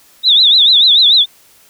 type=tone with vibrato; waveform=sine; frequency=3700 Hz; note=A#7; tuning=14 cents flat; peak=-5 dBFS; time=0.23-1.26 s; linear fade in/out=50 ms; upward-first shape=triangle; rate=6.8 Hz; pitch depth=190 cents each way; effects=white hiss -47 dBFS RMS until 1.69 s